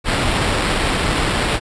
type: noise with sample-and-hold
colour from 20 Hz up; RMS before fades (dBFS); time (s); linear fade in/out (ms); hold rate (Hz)
pink; -18; 0.04-1.6; 50; 6300
effects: resampled to 22050 Hz